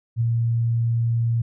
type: tone with ADSR envelope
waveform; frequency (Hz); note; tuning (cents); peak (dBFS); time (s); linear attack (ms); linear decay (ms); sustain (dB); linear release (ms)
sine; 116.3; A#2; -4; -16; 0.16-1.42; 49; 8; -2; 7
effects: none